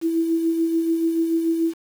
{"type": "tone with tremolo", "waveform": "sine", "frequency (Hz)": 329.6, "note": "E4", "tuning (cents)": 0, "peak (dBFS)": -16, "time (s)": [0.01, 1.74], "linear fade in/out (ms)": 50, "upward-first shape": "sine", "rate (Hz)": 6.9, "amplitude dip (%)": 45, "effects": ["7-bit"]}